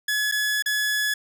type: tone with dropouts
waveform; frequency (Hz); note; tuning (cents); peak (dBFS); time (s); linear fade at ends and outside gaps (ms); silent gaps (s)
sawtooth; 1700; G#6; +40; -18; 0.08-1.14; 5; 0.315-0.321 / 0.624-0.659
effects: none